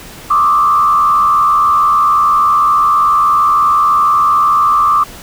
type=tone with frequency modulation; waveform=sine; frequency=1178 Hz; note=D6; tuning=5 cents sharp; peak=-7 dBFS; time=0.3-5.04 s; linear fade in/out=10 ms; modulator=83.1 Hz; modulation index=0.89; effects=pink hiss -33 dBFS RMS until 5.22 s